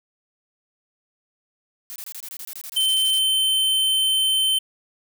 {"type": "noise bursts", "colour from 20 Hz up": "blue", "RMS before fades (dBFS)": -35, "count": 16, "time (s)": [1.9, 3.188], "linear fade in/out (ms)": 0, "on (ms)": 58, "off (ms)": 24}
{"type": "tone", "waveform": "square", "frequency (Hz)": 3087, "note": "G7", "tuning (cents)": -27, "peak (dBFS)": -18, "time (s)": [2.76, 4.59], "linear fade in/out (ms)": 10}
{"effects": []}